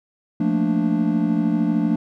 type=chord; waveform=triangle; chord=Bb major seventh; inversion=second; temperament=equal; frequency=174.61 / 220 / 233.1 / 293.7 Hz; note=F3 / A3 / Bb3 / D4; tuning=0 / 0 / 0 / 0 cents; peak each=-21 / -20 / -23 / -20 dBFS; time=0.4-1.96 s; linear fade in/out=5 ms; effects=none